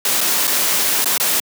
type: noise with dropouts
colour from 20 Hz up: white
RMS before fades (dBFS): -17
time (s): 0.05-1.4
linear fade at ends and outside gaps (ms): 2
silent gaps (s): 0.207-0.212 / 0.471-0.476 / 1.045-1.057 / 1.179-1.199
effects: high-pass 200 Hz 12 dB/octave